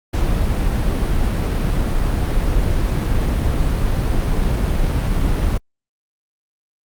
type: noise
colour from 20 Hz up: brown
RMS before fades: -17 dBFS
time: 0.13-5.58 s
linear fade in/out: 10 ms
effects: Opus 48 kbps